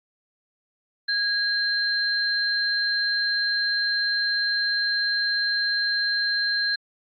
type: tone pair together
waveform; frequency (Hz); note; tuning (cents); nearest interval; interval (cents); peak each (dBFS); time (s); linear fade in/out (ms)
sine; 1643 / 4140; G#6 / C8; -19 / -19; octave + major third; 1600; -24; 1.08-6.76; 10
effects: AAC 64 kbps